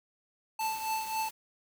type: tone with tremolo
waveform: square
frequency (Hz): 881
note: A5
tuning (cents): +2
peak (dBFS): -29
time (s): 0.59-1.29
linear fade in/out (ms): 5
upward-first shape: triangle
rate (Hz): 3.7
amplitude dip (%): 70
type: noise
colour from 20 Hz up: white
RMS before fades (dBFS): -45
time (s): 0.6-1.31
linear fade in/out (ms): 10
effects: none